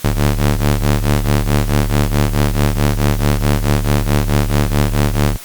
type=ring-modulated tone; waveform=sawtooth; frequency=73.42 Hz; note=D2; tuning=in tune; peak=-5 dBFS; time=0.04-5.37 s; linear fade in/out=10 ms; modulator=34.4 Hz; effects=white hiss -34 dBFS RMS until 5.44 s + Opus 48 kbps